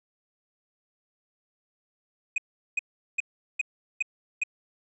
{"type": "tone bursts", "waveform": "triangle", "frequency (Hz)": 2500, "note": "D#7", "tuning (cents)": 8, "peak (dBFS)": -21, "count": 6, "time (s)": [2.36, 4.436], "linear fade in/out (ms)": 5, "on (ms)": 21, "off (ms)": 390, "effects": ["resampled to 24000 Hz"]}